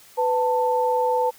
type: tone pair together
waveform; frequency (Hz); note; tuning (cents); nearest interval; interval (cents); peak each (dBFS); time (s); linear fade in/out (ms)
sine; 498.8 / 888; B4 / A5; +17 / +16; minor seventh; 999; -21; 0.17-1.31; 20
effects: white hiss -50 dBFS RMS until 1.38 s + high-pass 60 Hz 12 dB/octave